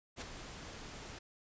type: noise with ADSR envelope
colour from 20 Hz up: pink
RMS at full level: -41 dBFS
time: 0.16-1.19 s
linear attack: 53 ms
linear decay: 17 ms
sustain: -7 dB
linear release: 7 ms
effects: resampled to 16000 Hz